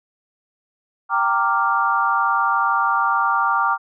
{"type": "chord", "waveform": "sine", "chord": "G minor seventh", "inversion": "none", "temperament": "equal with one note detuned", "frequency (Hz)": [784, 923.2, 1174.7, 1396.9], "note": ["G5", "Bb5", "D6", "F6"], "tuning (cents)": [0, -17, 0, 0], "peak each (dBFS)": [-24, -22, -19, -22], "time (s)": [1.09, 3.78], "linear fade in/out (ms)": 50, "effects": []}